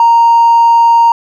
sine tone with hard clipping, 930 Hz, A#5, 4 cents flat, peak -4 dBFS, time 0-1.12 s, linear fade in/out 2 ms, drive 1 dB, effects none

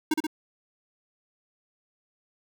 square tone with echo, 311.1 Hz, D#4, in tune, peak -21 dBFS, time 0.11-0.14 s, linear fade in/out 5 ms, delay 64 ms, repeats 2, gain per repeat -3 dB, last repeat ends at 0.268 s, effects none

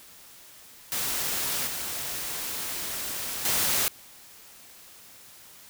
white noise with level steps, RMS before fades -29 / -33 / -25 dBFS, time 0.92-3.88 s, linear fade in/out 0 ms, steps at 1.67 / 3.45 s, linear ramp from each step 2 ms, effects white hiss -50 dBFS RMS until 5.69 s

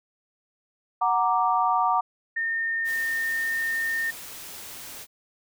sine chord, Gb augmented, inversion none, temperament equal, 740 / 932.3 / 1174.7 Hz, Gb5 / Bb5 / D6, 0 / 0 / 0 cents, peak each -24 dBFS, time 1.01-2.01 s, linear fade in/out 10 ms
sine tone, 1823 Hz, A#6, 39 cents flat, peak -24 dBFS, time 2.36-4.11 s, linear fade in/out 10 ms
white noise, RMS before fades -40 dBFS, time 2.84-5.07 s, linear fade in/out 50 ms
effects none

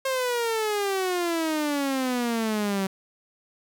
sawtooth exponential sweep, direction down, 537 to 190 Hz, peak -20 dBFS, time 0.05-2.87 s, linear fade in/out 5 ms, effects none

